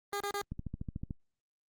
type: tone bursts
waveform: 15% pulse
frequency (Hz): 405.3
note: G#4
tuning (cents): -42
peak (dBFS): -27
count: 3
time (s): 0.13-0.416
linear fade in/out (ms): 0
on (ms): 74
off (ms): 32
type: click train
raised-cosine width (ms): 5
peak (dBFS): -25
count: 9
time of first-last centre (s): 0.52-1.108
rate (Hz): 13.6
effects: Opus 32 kbps